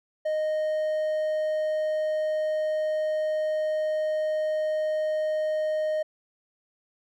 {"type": "tone", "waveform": "triangle", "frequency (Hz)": 619, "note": "D#5", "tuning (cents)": -9, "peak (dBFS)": -22, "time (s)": [0.25, 6.03], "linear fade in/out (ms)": 10, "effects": []}